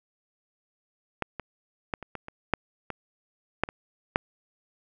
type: clicks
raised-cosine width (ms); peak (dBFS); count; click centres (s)
0.5; -12 / -19 / -13 / -24 / -20 / -24 / -6 / -18 / -7 / -22 / -6; 11; 1.223 / 1.397 / 1.938 / 2.027 / 2.153 / 2.284 / 2.537 / 2.903 / 3.636 / 3.689 / 4.159
effects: none